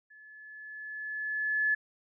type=tone with level ramp; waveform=sine; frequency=1720 Hz; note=A6; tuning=40 cents flat; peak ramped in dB=-52 to -23 dBFS; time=0.1-1.75 s; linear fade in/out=10 ms; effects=none